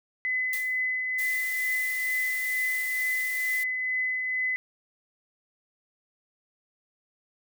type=tone with tremolo; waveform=sine; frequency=2020 Hz; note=B6; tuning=39 cents sharp; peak=-24 dBFS; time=0.25-4.56 s; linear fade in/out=0 ms; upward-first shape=triangle; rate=2.2 Hz; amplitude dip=35%
type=noise with exponential decay; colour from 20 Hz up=blue; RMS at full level=-33 dBFS; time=0.53-0.86 s; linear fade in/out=1 ms; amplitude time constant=70 ms
type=noise; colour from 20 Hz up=blue; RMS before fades=-38 dBFS; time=1.18-3.64 s; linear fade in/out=10 ms
effects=none